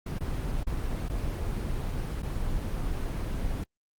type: noise with dropouts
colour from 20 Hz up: brown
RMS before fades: -30 dBFS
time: 0.06-3.64 s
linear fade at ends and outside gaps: 5 ms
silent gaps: 0.188-0.206 / 0.634-0.668 / 1.086-1.096 / 2.222-2.229 s
effects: Opus 24 kbps